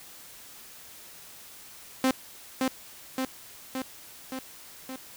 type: tone with echo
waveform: sawtooth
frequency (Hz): 261.3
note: C4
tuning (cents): -2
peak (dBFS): -17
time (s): 2.04-2.11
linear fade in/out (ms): 2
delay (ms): 570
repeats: 5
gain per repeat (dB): -3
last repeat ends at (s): 4.96
effects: white hiss -48 dBFS RMS until 5.16 s